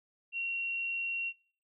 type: tone with frequency modulation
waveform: sine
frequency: 2741 Hz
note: F7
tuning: 33 cents flat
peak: -32 dBFS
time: 0.32-1.33 s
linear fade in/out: 50 ms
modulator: 26.6 Hz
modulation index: 0.34
effects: noise-tail reverb RT60 0.5 s tail -24 dB re dry